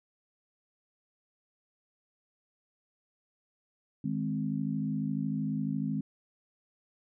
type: chord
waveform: sine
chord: Ab major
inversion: second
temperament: equal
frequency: 155.56 / 207.7 / 261.6 Hz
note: Eb3 / Ab3 / C4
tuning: 0 / 0 / 0 cents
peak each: -34 / -33 / -34 dBFS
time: 4.04-6.01 s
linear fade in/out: 5 ms
effects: none